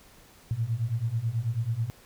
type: beating tone pair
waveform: sine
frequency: 110 / 119.2 Hz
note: A2 / A#2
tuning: 0 / +39 cents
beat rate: 9.2 Hz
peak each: -30 / -28 dBFS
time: 0.51-1.9 s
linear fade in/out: 0 ms
effects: pink hiss -55 dBFS RMS until 2.05 s